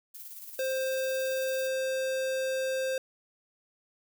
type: noise with tremolo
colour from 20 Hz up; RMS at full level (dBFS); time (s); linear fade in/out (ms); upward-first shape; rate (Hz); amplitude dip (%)
violet; -43; 0.14-1.68; 10; square; 18; 40
type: tone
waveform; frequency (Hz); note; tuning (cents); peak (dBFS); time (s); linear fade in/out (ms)
square; 525; C5; +6; -29; 0.59-2.98; 2
effects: none